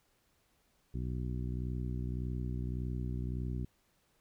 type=harmonic tone; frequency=61.74 Hz; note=B1; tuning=in tune; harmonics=1 / 2 / 3 / 4 / 5 / 6; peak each=-37 / -38 / -43 / -46 / -49 / -51 dBFS; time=0.94-3.65 s; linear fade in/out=5 ms; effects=pink hiss -73 dBFS RMS until 4.2 s